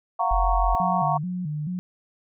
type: chord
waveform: sine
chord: Gb major seventh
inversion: third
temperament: just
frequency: 693.7 / 740 / 925 / 1110 Hz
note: F5 / Gb5 / Bb5 / Db6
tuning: -12 / 0 / -14 / +2 cents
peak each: -26 dBFS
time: 0.19-1.18 s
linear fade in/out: 10 ms
type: tone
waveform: sine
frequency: 44.99 Hz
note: F#1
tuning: 48 cents flat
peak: -21 dBFS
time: 0.31-0.75 s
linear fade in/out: 0 ms
type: tone with vibrato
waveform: sine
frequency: 164.81 Hz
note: E3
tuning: in tune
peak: -26 dBFS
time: 0.8-1.79 s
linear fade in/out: 0 ms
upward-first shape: square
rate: 2.3 Hz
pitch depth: 160 cents each way
effects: none